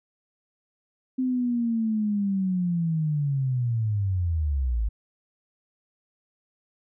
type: linear sweep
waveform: sine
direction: down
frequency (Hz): 260 to 51.1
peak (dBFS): -22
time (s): 1.18-4.89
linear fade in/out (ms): 10
effects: none